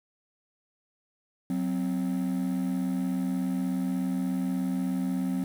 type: tone pair together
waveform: triangle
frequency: 184.98 / 261.6 Hz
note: F#3 / C4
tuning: 0 / 0 cents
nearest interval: tritone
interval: 600 cents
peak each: -26 dBFS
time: 1.5-5.44 s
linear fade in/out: 2 ms
effects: tanh soft clip ceiling -20 dBFS + 8-bit